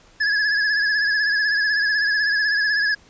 square tone with vibrato, 1686 Hz, G#6, 26 cents sharp, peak -18 dBFS, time 0.2-2.95 s, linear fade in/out 10 ms, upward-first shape sine, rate 16 Hz, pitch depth 51 cents each way, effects pink hiss -52 dBFS RMS until 3.09 s + resampled to 16000 Hz

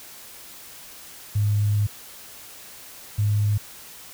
sine tone pair in turn, 103.83 / 104.21 Hz, G#2 / G#2, 0 / +6 cents, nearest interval unison, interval 6 cents, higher second, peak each -18 dBFS, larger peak neither, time 1.35-1.87 / 3.18-3.58 s, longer first, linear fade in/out 10 ms, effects white hiss -43 dBFS RMS until 4.13 s

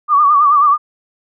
sine tone with vibrato, 1168 Hz, D6, 10 cents flat, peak -7 dBFS, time 0.08-0.78 s, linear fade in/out 50 ms, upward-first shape sine, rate 9.3 Hz, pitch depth 80 cents each way, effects none

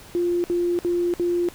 sine tone bursts, 349.2 Hz, F4, in tune, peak -19 dBFS, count 4, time 0.15-1.487 s, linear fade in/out 0 ms, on 290 ms, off 59 ms, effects pink hiss -45 dBFS RMS until 1.54 s

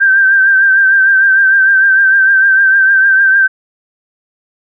sine tone with vibrato, 1568 Hz, G6, in tune, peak -5 dBFS, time 0-3.48 s, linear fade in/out 20 ms, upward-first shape triangle, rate 6.6 Hz, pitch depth 48 cents each way, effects none

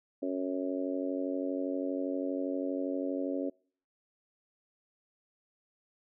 harmonic tone, 92.5 Hz, F#2, in tune, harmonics 3 / 4 / 5 / 6 / 7, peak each -33 / -39 / -40 / -37 / -44 dBFS, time 0.22-3.5 s, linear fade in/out 10 ms, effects noise-tail reverb RT60 0.5 s tail -26 dB re dry

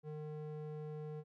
square tone with band-pass filter, 152.1 Hz, D#3, 39 cents flat, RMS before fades -45 dBFS, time 0.03-1.24 s, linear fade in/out 50 ms, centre 320 Hz, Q 8.7, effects none

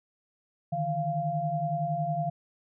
sine tone cluster, 148.7 / 159.5 / 693 Hz, D3 / D#3 / F5, +22 / +43 / -14 cents, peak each -33 / -33 / -29 dBFS, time 0.72-2.3 s, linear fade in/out 10 ms, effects none

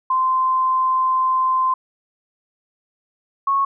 sine tone pair in turn, 1038 / 1099.9 Hz, C6 / C#6, -14 / -14 cents, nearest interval minor second, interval 100 cents, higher second, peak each -15 / -15 dBFS, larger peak neither, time 0.1-1.74 / 3.47-3.65 s, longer first, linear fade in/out 5 ms, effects none

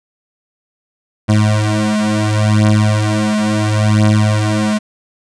25% pulse beating tone pair, 106 / 106.72 Hz, G#2 / G#2, +36 / +48 cents, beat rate 0.72 Hz, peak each -10 dBFS, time 1.28-4.79 s, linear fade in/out 20 ms, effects resampled to 22050 Hz

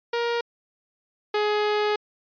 sawtooth tone pair in turn, 471.2 / 419.8 Hz, A#4 / G#4, +19 / +19 cents, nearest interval major second, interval 200 cents, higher first, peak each -19 / -17 dBFS, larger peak second, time 0.13-0.41 / 1.34-1.96 s, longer second, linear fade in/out 5 ms, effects resampled to 11025 Hz

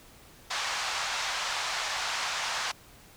pink band-pass noise, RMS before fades -32 dBFS, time 0.5-2.72 s, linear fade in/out 10 ms, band 780 to 6700 Hz, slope 24 dB/octave, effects pink hiss -54 dBFS RMS until 3.16 s

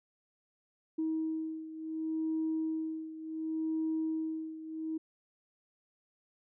sine beating tone pair, 318.1 / 318.79 Hz, D#4 / D#4, +38 / +42 cents, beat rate 0.69 Hz, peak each -33 / -37 dBFS, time 0.98-4.98 s, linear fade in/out 10 ms, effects tanh soft clip ceiling -25 dBFS

